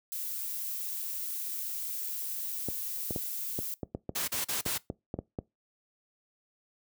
violet noise, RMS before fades -36 dBFS, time 0.12-3.74 s, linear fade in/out 0 ms
clicks, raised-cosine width 2 ms, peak -20 dBFS, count 12, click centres 2.686 / 3.108 / 3.161 / 3.589 / 3.832 / 3.949 / 4.093 / 4.663 / 4.901 / 5.141 / 5.189 / 5.388 s
white noise bursts, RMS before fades -32 dBFS, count 4, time 4.15-4.781 s, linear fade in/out 10 ms, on 130 ms, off 37 ms
effects noise-tail reverb RT60 0.2 s tail -21 dB re dry + high-pass 60 Hz 12 dB/octave

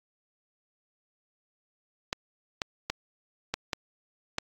clicks, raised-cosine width 0.2 ms, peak -11 dBFS, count 6, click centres 2.129 / 2.618 / 2.9 / 3.54 / 3.732 / 4.384 s, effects AAC 64 kbps

